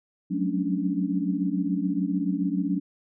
sine tone cluster, 182.7 / 189.7 / 214.7 / 276.4 / 292.5 Hz, F#3 / F#3 / A3 / C#4 / D4, -22 / +43 / -42 / -5 / -7 cents, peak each -28 / -32 / -33 / -29 / -29 dBFS, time 0.3-2.8 s, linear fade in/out 20 ms, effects none

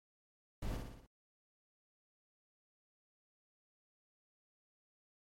brown noise with echo, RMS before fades -40 dBFS, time 0.62-0.77 s, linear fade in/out 5 ms, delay 59 ms, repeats 5, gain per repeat -4 dB, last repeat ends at 1.065 s, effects MP3 64 kbps

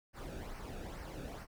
brown noise with flanger, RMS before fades -45 dBFS, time 0.13-1.47 s, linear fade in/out 50 ms, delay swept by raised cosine 0.27 to 0.99 ms, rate 2.3 Hz, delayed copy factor -0.6, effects none

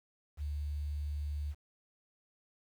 sine tone with quantisation, 73.42 Hz, D2, in tune, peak -34 dBFS, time 0.37-1.55 s, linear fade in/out 50 ms, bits 10, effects none

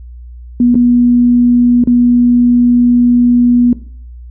sine tone with dropouts, 242.6 Hz, B3, 31 cents flat, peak -5 dBFS, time 0.6-3.73 s, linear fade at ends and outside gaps 2 ms, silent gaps 0.745-0.753 / 1.839-1.873 s, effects noise-tail reverb RT60 0.5 s tail -17 dB re dry + added 60 Hz sine -28 dBFS peak until 4.3 s

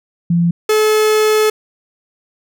sine / 45% pulse tone pair in turn, 171.1 / 430.4 Hz, F3 / A4, -35 / -38 cents, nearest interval octave + major third, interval 1597 cents, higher second, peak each -10 dBFS, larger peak neither, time 0.3-0.51 / 0.69-1.5 s, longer second, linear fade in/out 5 ms, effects none

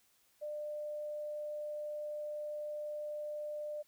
sine tone, 598 Hz, D5, 31 cents sharp, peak -38 dBFS, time 0.41-3.83 s, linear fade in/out 20 ms, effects white hiss -71 dBFS RMS until 3.87 s

